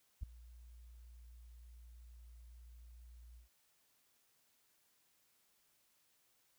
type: tone with ADSR envelope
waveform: sine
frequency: 59 Hz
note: A#1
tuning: 22 cents sharp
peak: -34 dBFS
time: 0.21-3.49 s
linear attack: 22 ms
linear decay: 4 ms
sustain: -20 dB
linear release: 120 ms
effects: white hiss -75 dBFS RMS until 6.58 s